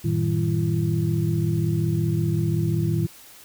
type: tone cluster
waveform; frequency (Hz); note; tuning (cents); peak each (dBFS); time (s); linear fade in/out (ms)
sine; 92.6 / 112.6 / 158.1 / 193.6 / 338.2; F#2 / A2 / D#3 / G3 / E4; +2 / +40 / +28 / -21 / +44; -30 / -24 / -23 / -32 / -29; 0.04-3.07; 10
effects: white hiss -47 dBFS RMS until 3.44 s